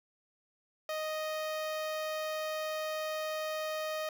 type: tone with notch filter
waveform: sawtooth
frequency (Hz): 622.3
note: D#5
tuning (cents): 0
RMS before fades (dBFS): -36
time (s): 0.89-4.09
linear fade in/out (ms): 2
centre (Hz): 8500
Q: 1.5
effects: none